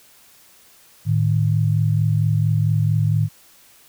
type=tone pair together; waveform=sine; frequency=108.5 / 152.91 Hz; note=A2 / D#3; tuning=-24 / -30 cents; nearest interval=tritone; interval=594 cents; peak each=-17 / -19 dBFS; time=1.05-3.29 s; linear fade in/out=50 ms; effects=white hiss -51 dBFS RMS until 3.88 s